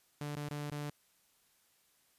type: tone with dropouts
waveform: sawtooth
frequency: 146.83 Hz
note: D3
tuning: in tune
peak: -34 dBFS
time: 0.21-0.9 s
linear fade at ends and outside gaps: 2 ms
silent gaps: 0.356-0.367 / 0.487-0.509 / 0.701-0.717 s
effects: white hiss -71 dBFS RMS until 2.18 s + resampled to 32000 Hz